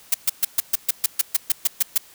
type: noise bursts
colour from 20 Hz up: blue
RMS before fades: -17 dBFS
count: 13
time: 0.12-1.979 s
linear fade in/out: 5 ms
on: 23 ms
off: 130 ms
effects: white hiss -49 dBFS RMS until 2.14 s